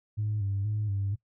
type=tone with vibrato; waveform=sine; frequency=102.5 Hz; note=G#2; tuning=22 cents flat; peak=-26 dBFS; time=0.17-1.16 s; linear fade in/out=20 ms; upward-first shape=square; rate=2.1 Hz; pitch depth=59 cents each way; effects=noise-tail reverb RT60 0.1 s tail -20 dB re dry + tanh soft clip ceiling -23 dBFS